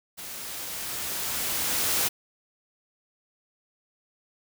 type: noise with level ramp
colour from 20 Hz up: white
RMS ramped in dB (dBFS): -39 to -24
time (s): 0.17-2.09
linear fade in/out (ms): 20
effects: none